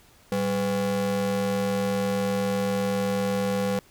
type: ring-modulated tone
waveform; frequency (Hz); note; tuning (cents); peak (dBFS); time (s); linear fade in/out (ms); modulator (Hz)
square; 154; D#3; -17; -21; 0.32-3.79; 0; 348
effects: pink hiss -56 dBFS RMS until 3.9 s